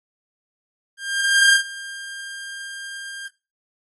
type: tone with ADSR envelope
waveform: sawtooth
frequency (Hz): 1600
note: G6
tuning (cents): +35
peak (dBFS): -8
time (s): 0.97-3.28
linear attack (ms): 550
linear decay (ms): 110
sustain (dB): -20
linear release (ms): 4
effects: noise-tail reverb RT60 0.3 s tail -21 dB re dry + AAC 32 kbps